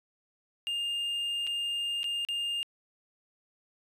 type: tone with dropouts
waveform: triangle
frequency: 2814 Hz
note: F7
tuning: 12 cents sharp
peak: -28 dBFS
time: 0.67-2.63 s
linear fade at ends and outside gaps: 0 ms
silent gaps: 1.468-1.473 / 2.032-2.042 / 2.25-2.287 s
effects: resampled to 32000 Hz